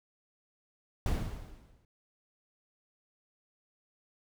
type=noise with exponential decay; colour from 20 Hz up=brown; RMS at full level=-27 dBFS; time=1.06-1.85 s; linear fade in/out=2 ms; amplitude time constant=170 ms; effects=none